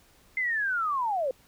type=linear sweep; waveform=sine; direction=down; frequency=2093 to 496.7 Hz; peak=-25 dBFS; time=0.37-1.31 s; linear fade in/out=2 ms; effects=pink hiss -60 dBFS RMS until 1.47 s